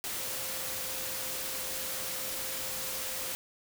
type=tone in noise; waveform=sine; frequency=523.3 Hz; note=C5; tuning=in tune; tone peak=-47 dBFS; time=0.18-3.32 s; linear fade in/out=0 ms; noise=white; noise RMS=-36 dBFS; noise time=0.04-3.35 s; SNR=-14 dB; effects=none